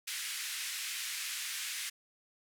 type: band-pass noise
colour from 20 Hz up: pink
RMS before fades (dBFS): -39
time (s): 0.07-1.9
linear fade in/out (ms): 10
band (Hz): 1800 to 13000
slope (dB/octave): 24
effects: none